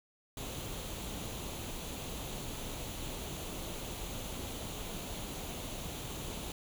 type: noise with comb filter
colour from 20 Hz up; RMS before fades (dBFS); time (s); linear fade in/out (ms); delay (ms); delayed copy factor
pink; -41; 0.37-6.52; 2; 0.29; +0.5
effects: none